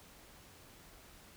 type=silence; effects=pink hiss -58 dBFS RMS until 1.36 s